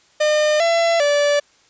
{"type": "tone with pitch steps", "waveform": "45% pulse", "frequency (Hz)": [606, 673, 580], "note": ["D#5", "E5", "D5"], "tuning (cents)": [-46, 36, -22], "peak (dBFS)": -14, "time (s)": [0.2, 1.4], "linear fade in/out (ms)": 10, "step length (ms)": 400, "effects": ["white hiss -55 dBFS RMS until 1.69 s", "resampled to 16000 Hz"]}